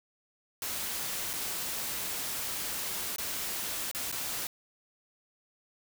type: noise with dropouts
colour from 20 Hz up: white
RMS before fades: -35 dBFS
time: 0.62-4.47 s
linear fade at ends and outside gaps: 1 ms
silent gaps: 1.332-1.336 / 3.161-3.183 / 3.914-3.948 / 4.116-4.125 s
effects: none